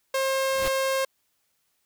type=tone; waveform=sawtooth; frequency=534 Hz; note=C5; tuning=35 cents sharp; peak=-19 dBFS; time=0.14-1.05 s; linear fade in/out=5 ms
type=noise with exponential growth; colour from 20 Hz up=pink; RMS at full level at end=-27 dBFS; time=0.47-0.68 s; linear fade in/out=2 ms; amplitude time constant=44 ms
effects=white hiss -72 dBFS RMS until 1.85 s